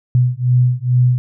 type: beating tone pair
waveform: sine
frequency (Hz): 123.47 / 125.77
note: B2 / B2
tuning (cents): 0 / +32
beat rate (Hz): 2.3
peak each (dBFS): -14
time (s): 0.15-1.18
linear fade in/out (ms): 0
effects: none